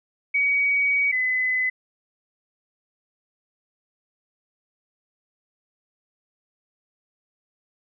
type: tone pair in turn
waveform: sine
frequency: 2259 / 2019 Hz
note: C#7 / B6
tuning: +32 / +38 cents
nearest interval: major second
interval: 194 cents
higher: first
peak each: -18 / -20 dBFS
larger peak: first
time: 0.34-1.12 / 1.12-1.7 s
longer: first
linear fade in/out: 10 ms
effects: none